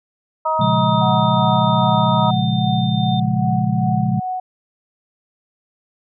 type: harmonic tone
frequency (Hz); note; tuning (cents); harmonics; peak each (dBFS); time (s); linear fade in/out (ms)
315.6; D#4; +25; 2 / 3 / 4; -22 / -18 / -22; 0.45-2.31; 10
type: chord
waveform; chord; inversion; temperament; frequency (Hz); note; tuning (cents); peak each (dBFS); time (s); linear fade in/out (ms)
sine; Bb minor seventh; none; equal with one note detuned; 118.58 / 138.59 / 174.61 / 207.7; Bb2 / Db3 / F3 / Ab3; +30 / 0 / 0 / 0; -21; 0.59-4.2; 10
type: tone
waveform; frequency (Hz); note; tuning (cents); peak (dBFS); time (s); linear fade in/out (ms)
sine; 3600; A7; +39; -27; 0.61-3.2; 5
type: tone with tremolo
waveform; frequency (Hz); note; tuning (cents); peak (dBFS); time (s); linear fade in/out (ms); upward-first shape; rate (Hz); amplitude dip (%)
sine; 740; F#5; 0; -20; 1.01-4.4; 5; sine; 2.5; 60
effects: none